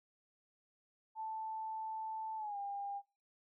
sine tone with pitch glide, 880 to 802.3 Hz, A5 to G5, 0 to +40 cents, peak -39 dBFS, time 1.15-3.02 s, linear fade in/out 50 ms, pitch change -160 cents, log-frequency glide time 2.37-2.57 s, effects noise-tail reverb RT60 0.4 s tail -26 dB re dry

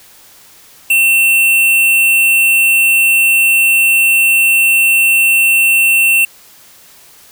square tone, 2700 Hz, E7, 41 cents sharp, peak -8 dBFS, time 0.9-6.25 s, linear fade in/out 5 ms, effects white hiss -42 dBFS RMS until 7.31 s

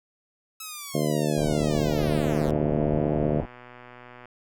5% pulse linear sweep, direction down, 1304 to 103.83 Hz, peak -24 dBFS, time 0.6-2.51 s, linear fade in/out 5 ms
harmonic tone, 75.2 Hz, D2, 42 cents sharp, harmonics 2 / 3 / 4 / 5 / 6 / 7 / 8 / 9, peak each -27 / -29 / -30 / -31 / -32 / -32 / -33 / -34 dBFS, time 0.94-3.41 s, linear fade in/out 10 ms
pink low-pass noise, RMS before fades -32 dBFS, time 1.37-3.46 s, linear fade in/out 10 ms, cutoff 890 Hz, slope 48 dB/octave
click train, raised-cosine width 0.5 ms, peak -30 dBFS, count 281, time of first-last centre 1.98-4.256 s, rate 123 Hz
effects none

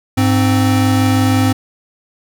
square tone pair together, 102.51 / 261.6 Hz, G#2 / C4, -22 / 0 cents, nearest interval octave + major third, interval 1622 cents, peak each -14 dBFS, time 0.17-1.53 s, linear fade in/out 10 ms, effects none

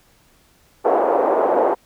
white band-pass noise, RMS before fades -17 dBFS, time 0.84-1.75 s, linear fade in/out 20 ms, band 370 to 790 Hz, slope 24 dB/octave, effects pink hiss -56 dBFS RMS until 1.85 s

